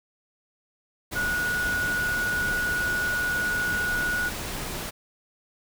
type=tone in noise; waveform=sine; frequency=1459 Hz; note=F#6; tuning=25 cents flat; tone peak=-24 dBFS; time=1.15-4.3 s; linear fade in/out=20 ms; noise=pink; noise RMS=-33 dBFS; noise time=1.11-4.91 s; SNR=+6 dB; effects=none